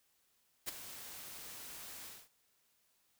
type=noise with ADSR envelope; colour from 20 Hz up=white; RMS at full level=-37 dBFS; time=0.66-2.29 s; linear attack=24 ms; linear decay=16 ms; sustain=-12 dB; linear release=230 ms; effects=white hiss -75 dBFS RMS until 3.19 s